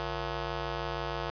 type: ring-modulated tone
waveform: 10% pulse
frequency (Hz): 204.1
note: G#3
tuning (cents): -30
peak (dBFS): -21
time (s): 0-1.3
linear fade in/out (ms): 0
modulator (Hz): 263
effects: resampled to 11025 Hz + 10-bit